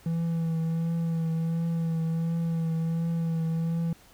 triangle tone with vibrato, 164.81 Hz, E3, in tune, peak -23 dBFS, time 0.06-3.93 s, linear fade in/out 2 ms, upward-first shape triangle, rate 1.4 Hz, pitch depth 28 cents each way, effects pink hiss -56 dBFS RMS until 4.13 s

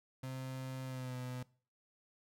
35% pulse tone with pitch glide, 130.81 to 126.06 Hz, C3 to B2, 0 to +36 cents, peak -39 dBFS, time 0.23-1.43 s, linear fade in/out 5 ms, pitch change -64 cents, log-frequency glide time 0.85-1.16 s, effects noise-tail reverb RT60 0.4 s tail -20 dB re dry

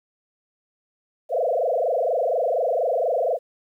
sine tone with frequency modulation, 587.3 Hz, D5, in tune, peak -19 dBFS, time 1.29-3.39 s, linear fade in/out 50 ms, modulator 24.2 Hz, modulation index 4.4, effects 10-bit

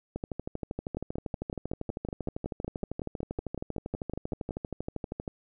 two click trains, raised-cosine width 2 ms, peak -20 / -20 dBFS, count 66 / 20, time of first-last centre 0.16-5.278 / 0.97-4.508 s, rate 12.7 / 5.37 Hz, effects none

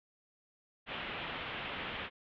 white low-pass noise, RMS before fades -41 dBFS, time 0.86-2.1 s, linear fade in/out 50 ms, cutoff 3300 Hz, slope 48 dB/octave, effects none

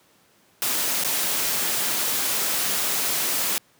white noise with dropouts, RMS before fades -24 dBFS, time 0.62-3.58 s, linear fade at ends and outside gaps 0 ms, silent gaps 1.037-1.047 s, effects pink hiss -59 dBFS RMS until 3.79 s + high-pass 150 Hz 12 dB/octave

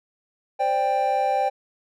triangle chord, C suspended second, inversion none, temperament equal with one note detuned, 523.3 / 587.3 / 789.9 Hz, C5 / D5 / G5, 0 / 0 / +13 cents, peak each -25 / -25 / -19 dBFS, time 0.59-1.5 s, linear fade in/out 20 ms, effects none

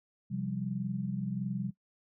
sine chord, C suspended fourth, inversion none, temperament equal, 130.81 / 174.61 / 196 Hz, C3 / F3 / G3, 0 / 0 / 0 cents, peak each -37 / -37 / -35 dBFS, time 0.3-1.71 s, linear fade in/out 20 ms, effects noise-tail reverb RT60 0.1 s tail -18 dB re dry

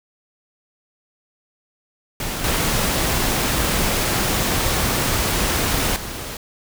pink noise with level steps, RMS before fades -26 / -20 / -30 dBFS, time 2.2-6.37 s, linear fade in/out 2 ms, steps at 2.44 / 5.96 s, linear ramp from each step 2 ms, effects none

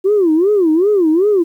sine tone with vibrato, 362.2 Hz, F#4, 37 cents flat, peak -8 dBFS, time 0.04-1.44 s, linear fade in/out 20 ms, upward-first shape sine, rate 2.6 Hz, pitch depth 270 cents each way, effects tanh soft clip ceiling -5 dBFS + 8-bit

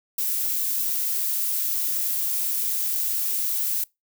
violet noise, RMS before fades -25 dBFS, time 0.18-3.84 s, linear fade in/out 5 ms, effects noise-tail reverb RT60 0.2 s tail -24 dB re dry

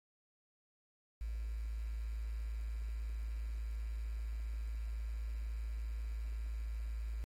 sine tone with quantisation, 55 Hz, A1, in tune, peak -37 dBFS, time 1.21-7.24 s, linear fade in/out 0 ms, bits 10, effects AAC 48 kbps

